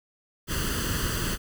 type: noise with comb filter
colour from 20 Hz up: pink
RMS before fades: -28 dBFS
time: 0.47-1.38 s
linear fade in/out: 50 ms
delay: 0.65 ms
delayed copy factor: +0.75
effects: none